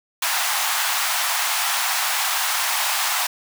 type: high-pass noise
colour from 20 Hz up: pink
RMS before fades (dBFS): -22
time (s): 0.22-3.27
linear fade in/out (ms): 5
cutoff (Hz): 740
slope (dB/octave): 48
effects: none

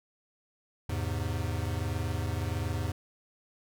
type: chord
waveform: square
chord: E augmented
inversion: none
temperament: equal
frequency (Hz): 82.41 / 103.83 / 130.81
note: E2 / G#2 / B#2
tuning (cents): 0 / 0 / 0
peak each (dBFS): -34 / -34 / -39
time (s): 0.89-2.92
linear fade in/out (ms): 5
effects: none

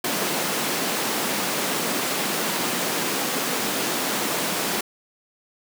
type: high-pass noise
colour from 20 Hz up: pink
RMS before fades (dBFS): -25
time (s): 0.04-4.81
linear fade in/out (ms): 5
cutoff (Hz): 190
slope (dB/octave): 24
effects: none

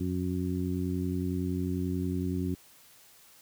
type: harmonic tone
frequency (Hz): 91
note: F#2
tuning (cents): -28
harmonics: 1 / 2 / 3 / 4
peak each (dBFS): -33 / -33 / -33 / -38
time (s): 0-2.55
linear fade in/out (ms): 10
effects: white hiss -57 dBFS RMS until 3.41 s

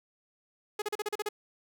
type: tone bursts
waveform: sawtooth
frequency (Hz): 419.6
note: G#4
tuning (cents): +18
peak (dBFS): -26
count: 8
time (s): 0.79-1.289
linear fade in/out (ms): 5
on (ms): 30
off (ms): 37
effects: none

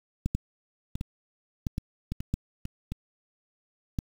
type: clicks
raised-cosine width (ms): 5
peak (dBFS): -14 / -14 / -20 / -20 / -16 / -17 / -18 / -22 / -14 / -22 / -20 / -16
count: 12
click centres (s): 0.26 / 0.35 / 0.955 / 1.011 / 1.668 / 1.781 / 2.12 / 2.205 / 2.34 / 2.654 / 2.92 / 3.988
effects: 7-bit

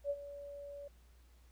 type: tone with ADSR envelope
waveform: sine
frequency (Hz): 570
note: C#5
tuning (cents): +48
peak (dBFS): -31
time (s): 0.04-0.88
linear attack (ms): 61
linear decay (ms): 49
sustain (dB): -14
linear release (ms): 6
effects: added 60 Hz sine -60 dBFS peak until 1.51 s + pink hiss -71 dBFS RMS until 1.51 s

